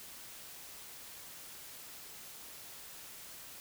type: silence
effects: white hiss -50 dBFS RMS until 3.6 s